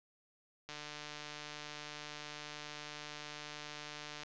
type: click train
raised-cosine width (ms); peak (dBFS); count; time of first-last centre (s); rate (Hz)
0.2; -28; 529; 0.69-4.234; 149
effects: resampled to 16000 Hz + 11-bit